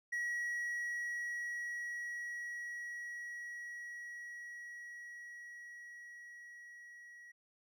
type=tone with level ramp; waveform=triangle; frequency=1916 Hz; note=A#6; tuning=47 cents sharp; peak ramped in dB=-33 to -51 dBFS; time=0.12-7.32 s; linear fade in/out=10 ms; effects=none